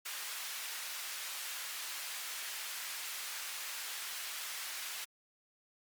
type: high-pass noise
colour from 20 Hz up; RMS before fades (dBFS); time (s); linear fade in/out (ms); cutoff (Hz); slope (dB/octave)
pink; -42; 0.05-5.05; 10; 1600; 12
effects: Opus 48 kbps